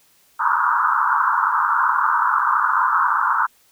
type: band-pass noise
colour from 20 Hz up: pink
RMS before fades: -18 dBFS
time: 0.39-3.47 s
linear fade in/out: 20 ms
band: 910 to 1500 Hz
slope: 96 dB/octave
effects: white hiss -57 dBFS RMS until 3.71 s